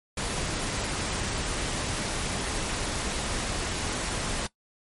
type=noise; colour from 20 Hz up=pink; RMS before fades=-30 dBFS; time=0.17-4.47 s; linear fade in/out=5 ms; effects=noise-tail reverb RT60 0.1 s tail -19 dB re dry + MP3 48 kbps